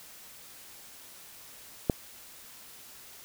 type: click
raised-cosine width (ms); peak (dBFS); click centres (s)
2; -9; 1.898
effects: white hiss -50 dBFS RMS until 3.24 s